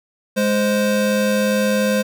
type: tone pair together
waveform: square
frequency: 207.8 / 520.8 Hz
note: G#3 / C5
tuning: +1 / -8 cents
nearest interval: octave + major third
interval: 1591 cents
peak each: -19 dBFS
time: 0.36-2.03 s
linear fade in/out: 20 ms
effects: none